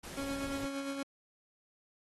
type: noise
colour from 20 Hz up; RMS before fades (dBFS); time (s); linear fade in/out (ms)
pink; -46; 0.03-0.66; 10
type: tone with tremolo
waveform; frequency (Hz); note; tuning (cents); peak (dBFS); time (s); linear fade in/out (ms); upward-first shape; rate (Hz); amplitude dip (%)
30% pulse; 276.2; C#4; -6; -32; 0.17-1.03; 5; sine; 8.6; 40
effects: AAC 32 kbps